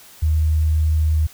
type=tone; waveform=sine; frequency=78 Hz; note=D#2; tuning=5 cents sharp; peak=-14 dBFS; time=0.22-1.27 s; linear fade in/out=10 ms; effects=white hiss -45 dBFS RMS until 1.33 s